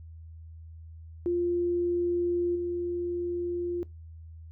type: tone with level steps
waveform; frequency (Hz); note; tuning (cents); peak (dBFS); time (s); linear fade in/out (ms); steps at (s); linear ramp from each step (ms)
sine; 349.2; F4; 0; -24 / -28; 1.26-3.83; 0; 2.55; 10
effects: noise-tail reverb RT60 0.2 s tail -21 dB re dry + added 81 Hz sine -43 dBFS peak until 4.51 s